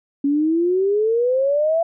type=exponential sweep; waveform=sine; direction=up; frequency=277.2 to 678 Hz; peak=-15 dBFS; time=0.24-1.83 s; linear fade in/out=5 ms; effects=none